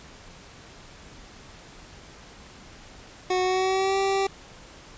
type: tone with pitch glide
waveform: 25% pulse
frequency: 367.9 to 389.8 Hz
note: F#4 to G4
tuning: -10 to -10 cents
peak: -18 dBFS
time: 3.3-4.27 s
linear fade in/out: 5 ms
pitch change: +100 cents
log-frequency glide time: 3.42-3.97 s
effects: pink hiss -47 dBFS RMS until 4.97 s + resampled to 16000 Hz